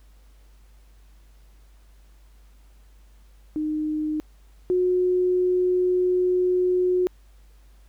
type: tone pair in turn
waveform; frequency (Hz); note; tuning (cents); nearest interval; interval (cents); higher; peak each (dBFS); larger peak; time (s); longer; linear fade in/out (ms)
sine; 306.6 / 363.4; D#4 / F#4; -25 / -31; minor third; 294; second; -23 / -18; second; 3.56-4.2 / 4.7-7.07; second; 0
effects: added 50 Hz sine -49 dBFS peak until 7.88 s + pink hiss -63 dBFS RMS until 7.88 s